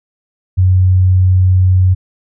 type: tone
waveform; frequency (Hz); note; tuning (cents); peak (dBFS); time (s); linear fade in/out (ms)
sine; 92.5; F#2; 0; -6; 0.57-1.95; 20
effects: none